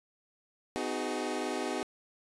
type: chord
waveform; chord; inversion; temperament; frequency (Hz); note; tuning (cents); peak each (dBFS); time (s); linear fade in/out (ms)
25% pulse; G# minor seventh; first; equal with one note detuned; 253.3 / 311.1 / 370 / 415.3; B3 / D#4 / F#4 / G#4; +44 / 0 / 0 / 0; -34; 0.76-1.83; 0
effects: resampled to 24000 Hz